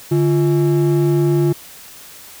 triangle ring-modulated tone, 246.3 Hz, B3, 5 cents flat, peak -7 dBFS, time 0.11-1.53 s, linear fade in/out 10 ms, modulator 100 Hz, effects white hiss -39 dBFS RMS until 2.4 s

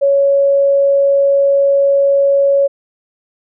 sine tone, 557 Hz, C#5, 8 cents sharp, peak -8 dBFS, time 0.01-2.68 s, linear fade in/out 20 ms, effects none

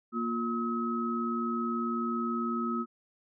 sine tone cluster, 234.5 / 352.8 / 1280 Hz, A#3 / F4 / D#6, +11 / +18 / +49 cents, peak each -31 / -37 / -33 dBFS, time 0.12-2.86 s, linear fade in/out 50 ms, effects none

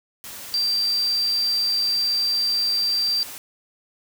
sine tone in noise, 4699 Hz, D8, in tune, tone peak -19 dBFS, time 0.54-3.23 s, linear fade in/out 0 ms, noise white, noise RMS -37 dBFS, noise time 0.24-3.38 s, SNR +15 dB, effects none

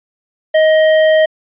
sine tone with hard clipping, 628 Hz, D#5, 16 cents sharp, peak -9 dBFS, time 0.54-1.26 s, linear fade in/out 10 ms, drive 12 dB, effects resampled to 8000 Hz

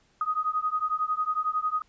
sine beating tone pair, 1244.5 / 1255.5 Hz, D#6 / D#6, 0 / +15 cents, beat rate 11 Hz, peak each -28 dBFS, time 0.21-1.82 s, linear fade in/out 2 ms, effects pink hiss -65 dBFS RMS until 1.88 s + resampled to 16000 Hz

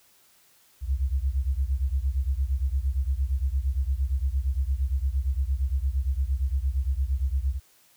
sine beating tone pair, 63.4 / 72.1 Hz, B1 / D2, +46 / -31 cents, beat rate 8.7 Hz, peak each -25 / -27 dBFS, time 0.81-7.6 s, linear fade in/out 50 ms, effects white hiss -60 dBFS RMS until 7.96 s

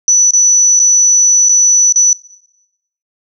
sine tone with dropouts, 5950 Hz, F#8, 9 cents sharp, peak -5 dBFS, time 0.08-2.13 s, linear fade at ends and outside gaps 1 ms, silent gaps 0.308-0.335 / 0.793-0.799 / 1.487-1.493 / 1.924-1.959 s, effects noise-tail reverb RT60 0.9 s tail -18 dB re dry

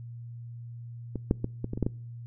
clicks, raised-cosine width 3 ms, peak -19 / -9 / -16 / -18 / -19 / -21 / -12 / -14 dBFS, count 8, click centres 1.157 / 1.311 / 1.444 / 1.644 / 1.734 / 1.775 / 1.827 / 1.865 s, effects noise-tail reverb RT60 0.6 s tail -25 dB re dry + added 118 Hz sine -39 dBFS peak until 2.26 s

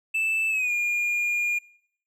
triangle tone with pitch glide, 2639 to 2420 Hz, E7 to D#7, +1 to -49 cents, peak -21 dBFS, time 0.14-1.59 s, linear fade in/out 10 ms, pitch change -150 cents, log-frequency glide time 0.49-0.72 s, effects noise-tail reverb RT60 0.7 s tail -23 dB re dry

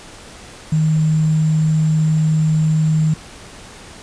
sine tone with sample-and-hold, 156.4 Hz, D#3, 9 cents sharp, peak -12 dBFS, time 0.72-3.14 s, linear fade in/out 5 ms, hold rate 7350 Hz, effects pink hiss -38 dBFS RMS until 4.02 s + resampled to 22050 Hz

